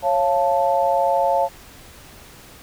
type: tone cluster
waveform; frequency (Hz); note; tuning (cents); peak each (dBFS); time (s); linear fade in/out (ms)
sine; 550 / 691 / 879; C#5 / F5 / A5; -14 / -19 / -2; -20; 0.02-1.49; 50
effects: pink hiss -44 dBFS RMS until 2.62 s